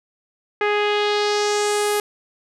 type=tone with low-pass filter sweep; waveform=sawtooth; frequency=415.3 Hz; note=G#4; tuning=in tune; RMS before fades=-20 dBFS; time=0.61-2 s; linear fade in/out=2 ms; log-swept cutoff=2100 to 12000 Hz; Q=2.1; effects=none